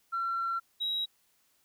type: tone pair in turn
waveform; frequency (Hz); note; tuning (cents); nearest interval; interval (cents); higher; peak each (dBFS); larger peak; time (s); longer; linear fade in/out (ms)
sine; 1359 / 3844; F6 / B7; -48 / -48; octave + tritone; 1800; second; -28; neither; 0.12-0.6 / 0.8-1.06; first; 20
effects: tanh soft clip ceiling -25 dBFS + white hiss -70 dBFS RMS until 1.64 s